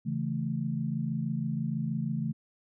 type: chord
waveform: sine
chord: A major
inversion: first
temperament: equal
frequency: 138.59 / 164.81 / 220 Hz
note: C#3 / E3 / A3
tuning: 0 / 0 / 0 cents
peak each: -33 dBFS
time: 0.05-2.33 s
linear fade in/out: 20 ms
effects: none